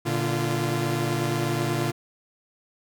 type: tone cluster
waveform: sawtooth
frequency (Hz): 118.2 / 146.4 / 344.4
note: A#2 / D3 / F4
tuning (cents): +24 / -5 / -24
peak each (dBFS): -24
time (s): 0.05-1.92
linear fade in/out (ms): 20
effects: none